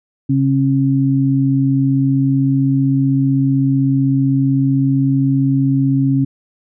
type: tone pair together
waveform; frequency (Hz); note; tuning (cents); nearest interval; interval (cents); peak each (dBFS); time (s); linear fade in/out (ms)
sine; 135.9 / 271.6; C#3 / C#4; -34 / -35; octave; 1199; -14; 0.29-6.25; 10
effects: none